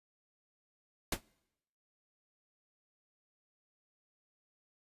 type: noise with exponential decay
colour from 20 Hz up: pink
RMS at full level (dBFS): -26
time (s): 1.12-1.21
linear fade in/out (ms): 5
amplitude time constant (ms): 18
effects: noise-tail reverb RT60 0.9 s tail -26 dB re dry + resampled to 32000 Hz